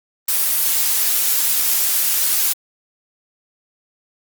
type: noise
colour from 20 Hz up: blue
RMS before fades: -17 dBFS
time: 0.28-2.53 s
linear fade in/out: 5 ms
effects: Opus 24 kbps